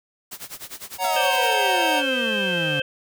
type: noise with tremolo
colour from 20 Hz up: white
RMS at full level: -34 dBFS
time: 0.31-1.54 s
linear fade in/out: 10 ms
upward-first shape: sine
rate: 9.9 Hz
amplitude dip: 90%
type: chord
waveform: square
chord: F# major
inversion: second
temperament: equal with one note detuned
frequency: 558.2 / 740 / 932.3 Hz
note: C#5 / F#5 / A#5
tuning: +12 / 0 / 0 cents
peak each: -31 / -25 / -25 dBFS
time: 0.98-2.03 s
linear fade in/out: 50 ms
type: exponential sweep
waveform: 30% pulse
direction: down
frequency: 688 to 140 Hz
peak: -24 dBFS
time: 1.04-2.8 s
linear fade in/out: 5 ms
type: harmonic tone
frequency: 523.3 Hz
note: C5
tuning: in tune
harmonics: 1 / 3 / 5 / 6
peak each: -27 / -27 / -27 / -27 dBFS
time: 1.16-2.82 s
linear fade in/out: 5 ms
effects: none